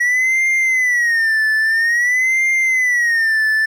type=tone with vibrato; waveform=triangle; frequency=1919 Hz; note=A#6; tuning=50 cents sharp; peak=-11 dBFS; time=0-3.66 s; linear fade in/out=10 ms; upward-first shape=sine; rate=0.5 Hz; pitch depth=160 cents each way; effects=none